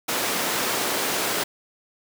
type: high-pass noise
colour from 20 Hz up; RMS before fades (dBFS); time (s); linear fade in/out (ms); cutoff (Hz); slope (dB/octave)
pink; -25; 0.08-1.44; 10; 310; 12
effects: none